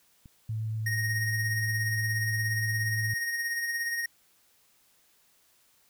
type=clicks; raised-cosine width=5 ms; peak=-37 dBFS; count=2; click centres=0.258 / 1.697 s
type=tone with vibrato; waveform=sine; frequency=110 Hz; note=A2; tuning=in tune; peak=-29 dBFS; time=0.49-3.14 s; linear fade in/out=5 ms; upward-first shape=triangle; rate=8.5 Hz; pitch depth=12 cents each way
type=tone with tremolo; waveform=square; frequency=1864.7 Hz; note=A#6; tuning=in tune; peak=-28 dBFS; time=0.86-4.06 s; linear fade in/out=5 ms; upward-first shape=sine; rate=17 Hz; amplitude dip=40%
effects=white hiss -65 dBFS RMS until 5.89 s